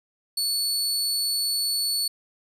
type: tone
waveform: sawtooth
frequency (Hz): 4435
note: C#8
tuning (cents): 0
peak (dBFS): -20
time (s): 0.37-2.08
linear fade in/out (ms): 5
effects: resampled to 32000 Hz